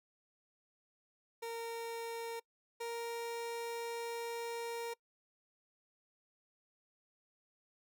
30% pulse tone pair in turn, 461.6 / 466.7 Hz, A#4 / A#4, -17 / +2 cents, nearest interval unison, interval 19 cents, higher second, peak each -37 / -36 dBFS, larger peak second, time 1.42-2.4 / 2.8-4.94 s, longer second, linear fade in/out 10 ms, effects noise-tail reverb RT60 0.1 s tail -24 dB re dry

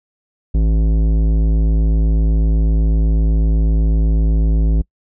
sine tone with tanh clipping, 54 Hz, A1, 32 cents flat, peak -13 dBFS, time 0.54-4.82 s, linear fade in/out 10 ms, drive 14 dB, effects noise-tail reverb RT60 0.1 s tail -25 dB re dry

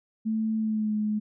sine tone with pitch glide, 220 to 212.3 Hz, A3 to G#3, 0 to +38 cents, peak -24 dBFS, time 0.25-1.2 s, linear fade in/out 20 ms, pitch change -62 cents, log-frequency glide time 0.57-0.95 s, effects none

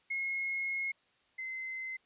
sine tone pair in turn, 2163 / 2061 Hz, C#7 / C7, -43 / -27 cents, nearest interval minor second, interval 84 cents, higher first, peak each -32 / -37 dBFS, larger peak first, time 0.1-0.92 / 1.38-1.97 s, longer first, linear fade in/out 10 ms, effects white hiss -70 dBFS RMS until 2.05 s + resampled to 8000 Hz

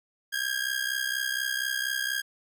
sawtooth ring-modulated tone, 1624 Hz, G#6, 39 cents flat, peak -21 dBFS, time 0.32-2.22 s, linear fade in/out 20 ms, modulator 32.1 Hz, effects none

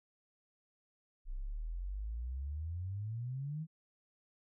sine exponential sweep, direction up, 30.3 to 163.4 Hz, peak -37 dBFS, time 1.25-3.67 s, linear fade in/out 50 ms, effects none

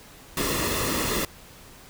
pink noise with comb filter, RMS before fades -26 dBFS, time 0.37-1.25 s, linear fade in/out 2 ms, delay 1.3 ms, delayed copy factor -0.6, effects pink hiss -48 dBFS RMS until 1.89 s

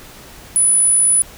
sine tone, 9956 Hz, D#9, in tune, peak -10 dBFS, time 0.56-1.22 s, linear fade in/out 0 ms, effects pink hiss -39 dBFS RMS until 1.37 s

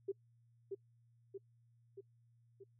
sine tone with echo, 392 Hz, G4, in tune, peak -35 dBFS, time 0.08-0.12 s, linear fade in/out 10 ms, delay 630 ms, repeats 4, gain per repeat -4 dB, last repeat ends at 2.64 s, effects noise-tail reverb RT60 0.1 s tail -26 dB re dry + added 117 Hz sine -67 dBFS peak until 2.79 s

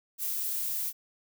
violet noise with high-pass filter sweep, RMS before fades -32 dBFS, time 0.18-0.93 s, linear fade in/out 50 ms, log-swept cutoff 240 to 1100 Hz, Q 0.85, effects none

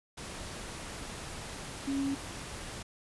sine tone in noise, 275.5 Hz, C#4, 11 cents flat, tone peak -29 dBFS, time 1.87-2.15 s, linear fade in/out 10 ms, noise pink, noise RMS -42 dBFS, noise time 0.17-2.83 s, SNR +10 dB, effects resampled to 24000 Hz

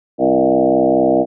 sine tone with frequency modulation, 470.7 Hz, A#4, 17 cents sharp, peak -10 dBFS, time 0.18-1.26 s, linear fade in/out 50 ms, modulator 64.6 Hz, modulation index 3.6, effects none

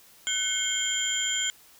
sine tone cluster, 1514 / 2169 / 3086 / 3200 / 7150 Hz, F#6 / C#7 / G7 / G7 / A8, +39 / -38 / -28 / +35 / +27 cents, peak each -34 / -35 / -36 / -29 / -29 dBFS, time 0.27-1.5 s, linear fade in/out 0 ms, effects white hiss -55 dBFS RMS until 1.79 s

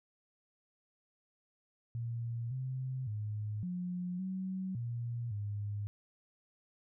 sine tone with pitch steps, 117 / 130 / 105.8 / 179.2 / 188.3 / 118.5 / 102.9 Hz, A#2 / C3 / G#2 / F3 / F#3 / A#2 / G#2, +7 / -11 / +33 / +45 / +31 / +29 / -16 cents, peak -35 dBFS, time 1.95-5.87 s, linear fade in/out 0 ms, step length 560 ms, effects none

